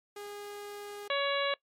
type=tone; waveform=sawtooth; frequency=410 Hz; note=G#4; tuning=22 cents flat; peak=-37 dBFS; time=0.16-1.08 s; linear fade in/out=5 ms
type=harmonic tone; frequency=561 Hz; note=C#5; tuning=21 cents sharp; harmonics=1 / 2 / 3 / 4 / 5 / 6 / 7; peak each=-31 / -34 / -36 / -37 / -38 / -39 / -39 dBFS; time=1.1-1.54 s; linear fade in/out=2 ms
effects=noise-tail reverb RT60 0.1 s tail -21 dB re dry + MP3 64 kbps